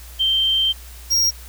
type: tone pair in turn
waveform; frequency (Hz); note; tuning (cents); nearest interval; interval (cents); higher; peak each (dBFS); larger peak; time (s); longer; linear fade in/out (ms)
sine / square; 3136 / 5605; G7 / F8; 0 / +5; minor seventh; 1005; second; -15; neither; 0.19-0.73 / 1.1-1.31; first; 20
effects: added 60 Hz sine -37 dBFS peak until 1.48 s + white hiss -43 dBFS RMS until 1.48 s